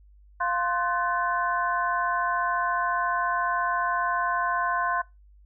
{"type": "harmonic tone with a mistuned harmonic", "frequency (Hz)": 349.2, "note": "F4", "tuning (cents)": 0, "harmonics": [2, 3, 4, 5], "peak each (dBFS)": [-30, -26, -29, -36], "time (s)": [0.4, 5.02], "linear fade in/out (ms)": 10, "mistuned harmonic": 4, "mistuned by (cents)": 130, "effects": ["noise-tail reverb RT60 0.2 s tail -20 dB re dry", "added 50 Hz sine -51 dBFS peak until 5.45 s"]}